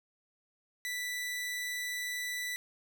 sawtooth tone, 1975.5 Hz, B6, in tune, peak -31 dBFS, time 0.85-2.56 s, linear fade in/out 0 ms, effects none

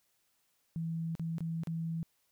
sine tone with dropouts, 164.2 Hz, E3, 6 cents flat, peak -33 dBFS, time 0.76-2.03 s, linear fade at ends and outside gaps 0 ms, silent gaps 1.152-1.196 / 1.383-1.406 / 1.635-1.672 s, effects white hiss -75 dBFS RMS until 2.31 s

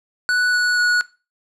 square tone with pitch steps, 1480 / 1470.6 / 1461.3 Hz, F#6 / F#6 / F#6, 0 / -11 / -22 cents, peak -16 dBFS, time 0.29-1.01 s, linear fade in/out 0 ms, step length 240 ms, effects noise-tail reverb RT60 0.3 s tail -18 dB re dry + low-pass 7000 Hz 12 dB/octave

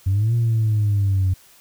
sine exponential two-way sweep, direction up then down, 92.1 to 118.5 to 92.1 Hz, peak -14 dBFS, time 0.06-1.34 s, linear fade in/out 10 ms, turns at 0.34 s, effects tanh soft clip ceiling -13 dBFS + white hiss -51 dBFS RMS until 1.6 s

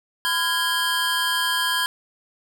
square tone cluster, 1013 / 1400 / 1648 / 3191 / 4482 Hz, B5 / F6 / G#6 / G7 / C#8, +44 / +4 / -14 / +30 / +18 cents, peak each -27 / -34 / -25 / -26 / -34 dBFS, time 0.25-1.86 s, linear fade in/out 0 ms, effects none

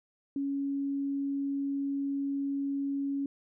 sine tone, 278.3 Hz, C#4, 7 cents sharp, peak -29 dBFS, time 0.36-3.26 s, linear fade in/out 2 ms, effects none

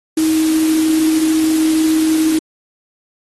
sine tone in noise, 316.5 Hz, D#4, 30 cents sharp, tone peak -11 dBFS, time 0.17-2.39 s, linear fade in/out 5 ms, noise white, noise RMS -25 dBFS, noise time 0.17-2.39 s, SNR +11 dB, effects AAC 32 kbps

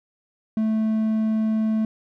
triangle tone, 219 Hz, A3, 8 cents flat, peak -17 dBFS, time 0.57-1.85 s, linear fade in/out 2 ms, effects none

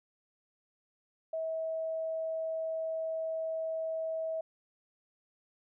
sine tone, 645 Hz, E5, 38 cents flat, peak -32 dBFS, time 1.33-4.41 s, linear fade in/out 5 ms, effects none

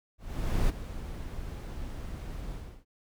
brown noise with ADSR envelope, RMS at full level -25 dBFS, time 0.18-2.85 s, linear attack 510 ms, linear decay 19 ms, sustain -13 dB, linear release 330 ms, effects none

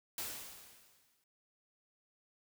white noise with exponential decay, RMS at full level -39 dBFS, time 0.18-1.24 s, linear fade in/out 2 ms, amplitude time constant 230 ms, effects none

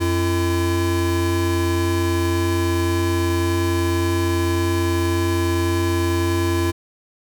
square tone pair together, 89.82 / 339.1 Hz, F2 / E4, +49 / +49 cents, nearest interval octave + major seventh, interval 2300 cents, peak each -21 dBFS, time 0-6.72 s, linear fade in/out 20 ms, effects none

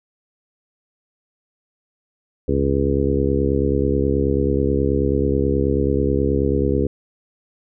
harmonic tone with a mistuned harmonic, 69.3 Hz, C#2, in tune, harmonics 1 / 2 / 3 / 4 / 5 / 6 / 7, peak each -22 / -25 / -26 / -23 / -25 / -22 / -25 dBFS, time 2.48-6.87 s, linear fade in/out 5 ms, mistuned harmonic 1, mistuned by +92 cents, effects none

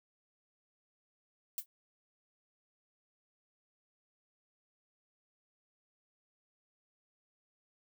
violet noise with exponential decay, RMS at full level -32 dBFS, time 1.58-1.66 s, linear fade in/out 1 ms, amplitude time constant 16 ms, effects none

